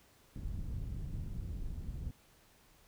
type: low-pass noise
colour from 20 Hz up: pink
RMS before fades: -40 dBFS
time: 0.36-2.11 s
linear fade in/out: 2 ms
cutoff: 130 Hz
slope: 12 dB/octave
effects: pink hiss -65 dBFS RMS until 2.87 s